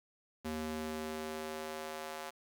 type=tone with high-pass filter sweep; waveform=square; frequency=78 Hz; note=D#2; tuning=5 cents sharp; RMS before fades=-41 dBFS; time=0.44-2.31 s; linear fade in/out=20 ms; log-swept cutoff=190 to 680 Hz; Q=1.2; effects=10-bit